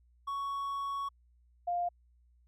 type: tone pair in turn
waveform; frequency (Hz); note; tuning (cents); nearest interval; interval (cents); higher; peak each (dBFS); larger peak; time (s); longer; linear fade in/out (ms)
triangle / sine; 1114 / 701.8; C#6 / F5; +8 / +8; minor sixth; 800; first; -31 / -29; second; 0.27-1.09 / 1.67-1.89; first; 10
effects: added 60 Hz sine -62 dBFS peak until 2.47 s + MP3 96 kbps